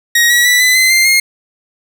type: tone with pitch steps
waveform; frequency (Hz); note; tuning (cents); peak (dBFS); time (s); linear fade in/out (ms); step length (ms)
sawtooth; 1886 / 1925.6 / 1966.1 / 2007 / 2050 / 2093 / 2137; A#6 / B6 / B6 / B6 / C7 / C7 / C7; +20 / -44 / -8 / +27 / -36 / 0 / +36; -4; 0.15-1.2; 5; 150
effects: none